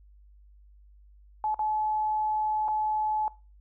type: tone with dropouts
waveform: sine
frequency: 858 Hz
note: A5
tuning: 44 cents flat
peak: -25 dBFS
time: 1.44-3.28 s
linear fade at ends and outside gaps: 1 ms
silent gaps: 1.544-1.592 / 2.681-2.685 s
effects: noise-tail reverb RT60 0.3 s tail -20 dB re dry + added 50 Hz sine -52 dBFS peak until 3.6 s